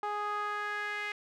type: tone with band-pass filter sweep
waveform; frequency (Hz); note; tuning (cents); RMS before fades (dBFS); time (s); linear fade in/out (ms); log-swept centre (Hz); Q
sawtooth; 415.3; G#4; 0; -35; 0.03-1.12; 2; 990 to 2100; 3.3
effects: none